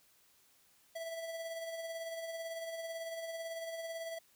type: tone with tremolo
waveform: square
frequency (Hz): 659.3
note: E5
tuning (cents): 0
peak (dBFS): -39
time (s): 0.95-4.19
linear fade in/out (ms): 10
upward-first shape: sine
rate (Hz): 18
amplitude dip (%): 40
effects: white hiss -68 dBFS RMS until 4.35 s